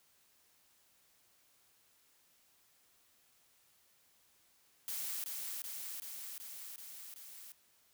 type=noise with echo; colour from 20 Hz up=blue; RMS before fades=-40 dBFS; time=4.88-5.24 s; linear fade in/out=0 ms; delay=380 ms; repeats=6; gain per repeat=-2 dB; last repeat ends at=7.52 s; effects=white hiss -70 dBFS RMS until 7.93 s